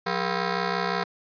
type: ring-modulated tone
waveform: 10% pulse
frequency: 293.7 Hz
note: D4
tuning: in tune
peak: -13 dBFS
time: 0.06-1.04 s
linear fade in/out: 10 ms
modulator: 114 Hz
effects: resampled to 11025 Hz